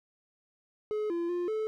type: tone with pitch steps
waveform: triangle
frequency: 425.3 / 341.3 / 351.9 / 434.8 Hz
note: G#4 / F4 / F4 / A4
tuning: +41 / -40 / +13 / -21 cents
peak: -27 dBFS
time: 0.91-1.67 s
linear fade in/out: 0 ms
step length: 190 ms
effects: none